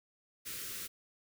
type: band-stop noise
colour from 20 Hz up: white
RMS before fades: -42 dBFS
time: 0.45-0.88 s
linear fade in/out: 20 ms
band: 530 to 1200 Hz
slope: 48 dB/octave
effects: none